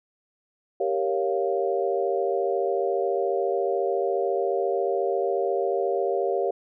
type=chord; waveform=sine; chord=G half-diminished seventh; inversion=none; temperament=equal; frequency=392 / 466.2 / 554.4 / 698.5 Hz; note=G4 / Bb4 / Db5 / F5; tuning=0 / 0 / 0 / 0 cents; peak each=-26 / -28 / -28 / -29 dBFS; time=0.8-6.51 s; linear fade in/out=5 ms; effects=none